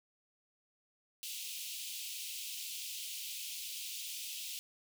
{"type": "high-pass noise", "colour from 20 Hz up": "pink", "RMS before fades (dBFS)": -43, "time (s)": [1.23, 4.59], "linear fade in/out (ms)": 0, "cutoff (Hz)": 2600, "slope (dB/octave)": 48, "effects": []}